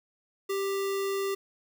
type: tone with sample-and-hold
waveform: sine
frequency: 392.3 Hz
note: G4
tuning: 1 cent sharp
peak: -27 dBFS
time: 0.49-1.35 s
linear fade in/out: 10 ms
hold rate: 1575 Hz
effects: none